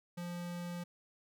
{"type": "tone", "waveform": "square", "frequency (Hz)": 174.61, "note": "F3", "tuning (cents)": 0, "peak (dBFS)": -40, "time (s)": [0.17, 0.84], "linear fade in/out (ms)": 10, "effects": []}